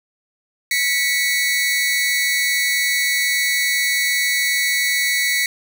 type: tone pair together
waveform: sawtooth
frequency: 1959.4 / 2217 Hz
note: B6 / C#7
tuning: -14 / 0 cents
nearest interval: major second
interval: 214 cents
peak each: -16 dBFS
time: 0.71-5.46 s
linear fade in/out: 2 ms
effects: none